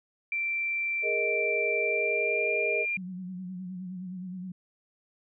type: tone with pitch glide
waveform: sine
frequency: 2349 to 2393 Hz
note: D7 to D7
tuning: 0 to +32 cents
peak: -27 dBFS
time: 0.32-2.97 s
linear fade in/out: 2 ms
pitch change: +32 cents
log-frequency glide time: 1.79-2.51 s
type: chord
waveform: sine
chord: Ab suspended second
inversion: none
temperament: equal with one note detuned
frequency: 415.3 / 466.2 / 624.4 Hz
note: Ab4 / Bb4 / Eb5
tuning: 0 / 0 / +6 cents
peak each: -32 dBFS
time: 1.02-2.86 s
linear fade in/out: 50 ms
type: tone with vibrato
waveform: sine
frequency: 183.5 Hz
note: F#3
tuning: 14 cents flat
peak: -35 dBFS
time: 2.97-4.52 s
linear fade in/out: 5 ms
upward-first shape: sine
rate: 9.6 Hz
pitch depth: 54 cents each way
effects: none